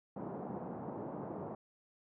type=band-pass noise; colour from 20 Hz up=pink; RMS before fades=-43 dBFS; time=0.16-1.55 s; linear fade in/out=5 ms; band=140 to 910 Hz; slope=24 dB/octave; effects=none